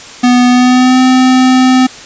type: tone with pitch glide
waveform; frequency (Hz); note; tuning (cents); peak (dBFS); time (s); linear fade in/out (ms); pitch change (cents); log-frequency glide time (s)
square; 246.9 to 256.8; B3 to C4; 0 to -32; -5; 0.23-1.87; 10; +68; 0.49-0.99
effects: white hiss -30 dBFS RMS until 2.05 s + resampled to 16000 Hz